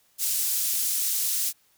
pink high-pass noise, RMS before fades -26 dBFS, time 0.18-1.53 s, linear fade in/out 50 ms, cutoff 7300 Hz, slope 12 dB/octave, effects white hiss -64 dBFS RMS until 1.77 s

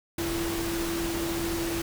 sine tone in noise, 335.9 Hz, E4, 33 cents sharp, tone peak -29 dBFS, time 0.18-1.82 s, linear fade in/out 5 ms, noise pink, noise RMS -33 dBFS, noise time 0.18-1.82 s, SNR +1 dB, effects none

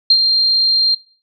sine tone with ADSR envelope, 4186 Hz, C8, in tune, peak -5 dBFS, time 0.1-0.95 s, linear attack 5 ms, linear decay 66 ms, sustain -5 dB, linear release 8 ms, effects noise-tail reverb RT60 0.4 s tail -20 dB re dry

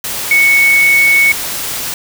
sine tone in noise, 2217 Hz, C#7, in tune, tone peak -6 dBFS, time 0.31-1.32 s, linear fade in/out 2 ms, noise white, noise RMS -20 dBFS, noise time 0.04-1.94 s, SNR +11 dB, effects none

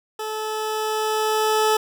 20% pulse tone with level ramp, 433.3 Hz, A4, 27 cents flat, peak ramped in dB -22 to -11 dBFS, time 0.19-1.77 s, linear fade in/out 5 ms, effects none

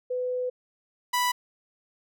sine / sawtooth tone pair in turn, 501 / 987.1 Hz, B4 / B5, +25 / -1 cents, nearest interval octave, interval 1174 cents, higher second, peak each -26 / -19 dBFS, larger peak second, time 0.1-0.5 / 1.13-1.32 s, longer first, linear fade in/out 10 ms, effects none

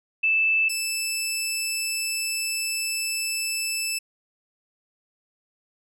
sine / 15% pulse tone pair in turn, 2635 / 2635 Hz, E7 / E7, -1 / -1 cents, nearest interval unison, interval 0 cents, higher neither, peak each -18 / -18 dBFS, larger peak neither, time 0.23-0.69 / 0.69-3.99 s, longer second, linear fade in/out 10 ms, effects none

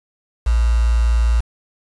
sine tone with quantisation, 57.6 Hz, A#1, 20 cents flat, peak -12 dBFS, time 0.46-1.41 s, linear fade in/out 10 ms, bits 5, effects resampled to 22050 Hz

